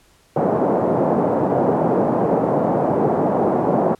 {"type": "band-pass noise", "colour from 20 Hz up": "white", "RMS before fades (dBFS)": -18, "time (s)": [0.36, 3.95], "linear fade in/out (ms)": 5, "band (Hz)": [140, 740], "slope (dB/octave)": 24, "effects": ["pink hiss -55 dBFS RMS until 3.99 s", "low-pass 12000 Hz 12 dB/octave"]}